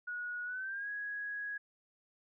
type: tone with pitch glide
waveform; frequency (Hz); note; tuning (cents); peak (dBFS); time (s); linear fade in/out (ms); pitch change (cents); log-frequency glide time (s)
sine; 1456 to 1662.9; F#6 to G#6; -28 to +2; -37; 0.07-1.58; 10; +230; 0.45-0.89
effects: none